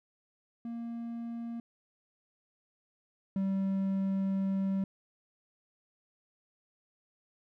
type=tone pair in turn; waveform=triangle; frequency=233.1 / 193.48 Hz; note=A#3 / G3; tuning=0 / -22 cents; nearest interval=minor third; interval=322 cents; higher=first; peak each=-34 / -26 dBFS; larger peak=second; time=0.65-1.6 / 3.36-4.84 s; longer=second; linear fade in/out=2 ms; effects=none